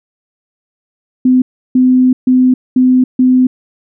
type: tone bursts at uneven times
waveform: sine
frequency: 254.8 Hz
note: C4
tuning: 46 cents flat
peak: -5 dBFS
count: 5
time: 1.25-1.42 / 1.75-2.13 / 2.27-2.54 / 2.76-3.04 / 3.19-3.47 s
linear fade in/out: 5 ms
effects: none